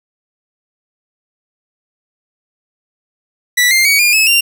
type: tone with pitch steps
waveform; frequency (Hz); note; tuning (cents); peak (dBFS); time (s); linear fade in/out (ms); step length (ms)
sawtooth; 1962 / 2103 / 2254 / 2416 / 2589 / 2775; B6 / C7 / C#7 / D7 / E7 / F7; -12 / +8 / +28 / +48 / -32 / -12; -5; 3.57-4.41; 10; 140
effects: none